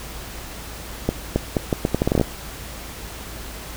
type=accelerating click train; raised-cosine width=2 ms; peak=-4 dBFS; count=13; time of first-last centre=1.09-2.213 s; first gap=270 ms; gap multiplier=0.77; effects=added 56 Hz sine -38 dBFS peak until 3.76 s + pink hiss -36 dBFS RMS until 3.76 s